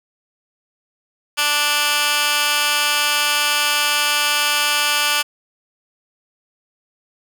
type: tone with high-pass filter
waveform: 15% pulse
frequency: 293.7 Hz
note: D4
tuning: in tune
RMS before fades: -18 dBFS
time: 1.37-5.23 s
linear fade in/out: 20 ms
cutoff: 1900 Hz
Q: 1.3
effects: none